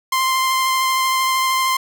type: tone with vibrato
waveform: sawtooth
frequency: 1046.5 Hz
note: C6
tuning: in tune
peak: -12 dBFS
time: 0.12-1.77 s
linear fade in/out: 5 ms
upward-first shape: sine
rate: 13 Hz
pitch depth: 11 cents each way
effects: none